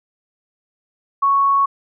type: tone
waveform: sine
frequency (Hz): 1108.7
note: C#6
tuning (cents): 0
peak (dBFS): -12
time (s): 1.22-1.66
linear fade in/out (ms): 10
effects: none

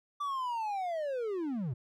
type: linear sweep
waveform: triangle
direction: down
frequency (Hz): 1175 to 110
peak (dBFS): -30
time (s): 0.2-1.74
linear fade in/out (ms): 10
effects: none

